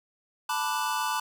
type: chord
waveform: square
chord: B minor seventh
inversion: third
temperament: equal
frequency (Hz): 880 / 987.8 / 1174.7 / 1480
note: A5 / B5 / D6 / F#6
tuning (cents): 0 / 0 / 0 / 0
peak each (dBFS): -32 / -32 / -34 / -36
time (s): 0.49-1.2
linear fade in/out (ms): 5
effects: 9-bit